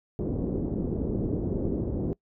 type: low-pass noise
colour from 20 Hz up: white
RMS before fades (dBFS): -29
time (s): 0.19-2.13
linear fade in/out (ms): 0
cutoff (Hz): 380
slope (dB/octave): 24
effects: noise-tail reverb RT60 0.1 s tail -23 dB re dry